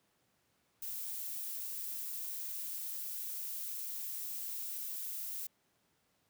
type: noise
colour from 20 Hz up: violet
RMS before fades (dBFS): -41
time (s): 0.82-5.47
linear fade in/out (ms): 5
effects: pink hiss -75 dBFS RMS until 6.29 s + high-pass 100 Hz 12 dB/octave